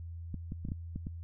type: clicks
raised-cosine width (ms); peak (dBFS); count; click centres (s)
5; -24; 7; 0.343 / 0.521 / 0.651 / 0.687 / 0.719 / 0.96 / 1.069
effects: added 84 Hz sine -40 dBFS peak until 1.23 s